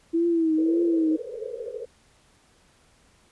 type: tone with vibrato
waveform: sine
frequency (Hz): 327.9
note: E4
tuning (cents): -9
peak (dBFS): -19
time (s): 0.13-1.17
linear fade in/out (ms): 20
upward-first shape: triangle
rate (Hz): 1.8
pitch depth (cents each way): 85
type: band-pass noise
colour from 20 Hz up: white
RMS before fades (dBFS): -35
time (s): 0.57-1.86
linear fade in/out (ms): 20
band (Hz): 430 to 510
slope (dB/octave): 96
effects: pink hiss -60 dBFS RMS until 3.31 s + resampled to 24000 Hz